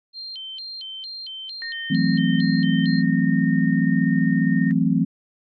sine tone with vibrato, 3601 Hz, A7, 39 cents sharp, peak -31 dBFS, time 0.13-3.03 s, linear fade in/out 50 ms, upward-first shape square, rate 2.2 Hz, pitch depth 260 cents each way
sine tone, 1840 Hz, A#6, 23 cents flat, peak -29 dBFS, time 1.62-4.71 s, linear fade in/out 0 ms
sine chord, F# half-diminished seventh, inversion third, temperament equal, 164.81 / 185 / 220 / 261.6 Hz, E3 / F#3 / A3 / C4, 0 / 0 / 0 / 0 cents, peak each -21 / -22 / -22 / -21 dBFS, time 1.9-5.05 s, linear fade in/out 10 ms
effects MP3 32 kbps

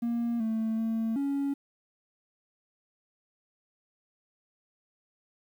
triangle tone with pitch steps, 235.1 / 222.2 / 225 / 279.4 Hz, A#3 / A3 / A3 / C#4, +15 / +17 / +39 / +14 cents, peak -24 dBFS, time 0.02-1.54 s, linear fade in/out 10 ms, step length 380 ms, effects tanh soft clip ceiling -21 dBFS + 10-bit

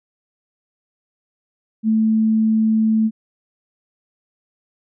sine tone, 220 Hz, A3, in tune, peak -13 dBFS, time 1.83-3.11 s, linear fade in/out 50 ms, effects none

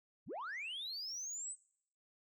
sine linear sweep, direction up, 73.42 to 8290 Hz, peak -39 dBFS, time 0.26-1.56 s, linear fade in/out 50 ms, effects noise-tail reverb RT60 0.7 s tail -24 dB re dry + tanh soft clip ceiling -39 dBFS

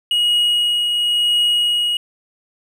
triangle tone with tremolo, 2894 Hz, F#7, 39 cents flat, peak -11 dBFS, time 0.11-1.97 s, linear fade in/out 2 ms, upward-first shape triangle, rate 0.96 Hz, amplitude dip 35%, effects none

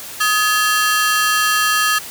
sawtooth ring-modulated tone, 1480 Hz, F#6, in tune, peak -7 dBFS, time 0.2-1.99 s, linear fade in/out 10 ms, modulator 225 Hz, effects white hiss -32 dBFS RMS until 2.1 s

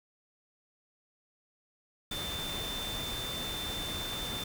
sine tone in noise, 3557 Hz, A7, 18 cents sharp, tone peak -37 dBFS, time 2.11-4.44 s, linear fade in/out 5 ms, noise pink, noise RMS -39 dBFS, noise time 2.11-4.44 s, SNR -1 dB, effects none

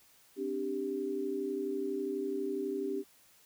sine chord, C suspended second, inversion none, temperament equal, 261.6 / 293.7 / 392 Hz, C4 / D4 / G4, 0 / 0 / 0 cents, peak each -40 / -38 / -34 dBFS, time 0.36-3.04 s, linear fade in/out 50 ms, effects white hiss -63 dBFS RMS until 3.45 s

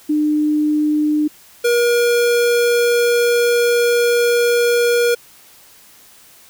sine / square tone pair in turn, 301.5 / 477.2 Hz, D4 / A#4, +46 / +41 cents, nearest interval minor sixth, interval 795 cents, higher second, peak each -13 / -13 dBFS, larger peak neither, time 0.09-1.28 / 1.64-5.15 s, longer second, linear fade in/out 10 ms, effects white hiss -46 dBFS RMS until 6.49 s

